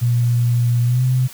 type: tone with pitch glide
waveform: sine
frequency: 120 to 127.87 Hz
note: B2 to C3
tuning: -49 to -39 cents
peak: -13 dBFS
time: 0.01-1.28 s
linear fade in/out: 20 ms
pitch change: +110 cents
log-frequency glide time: 0.85-1.03 s
effects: white hiss -39 dBFS RMS until 1.33 s